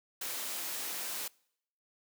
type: high-pass noise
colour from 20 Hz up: white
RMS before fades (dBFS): -38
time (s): 0.21-1.28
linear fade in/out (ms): 5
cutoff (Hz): 260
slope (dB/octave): 12
effects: noise-tail reverb RT60 0.7 s tail -25 dB re dry